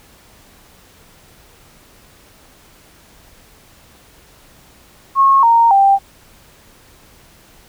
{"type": "tone with pitch steps", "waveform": "sine", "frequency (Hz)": [1089, 926.4, 788], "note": ["C#6", "A#5", "G5"], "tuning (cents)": [-31, -11, 9], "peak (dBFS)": -7, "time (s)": [5.15, 5.99], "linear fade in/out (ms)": 50, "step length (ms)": 280, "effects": ["pink hiss -47 dBFS RMS until 7.68 s"]}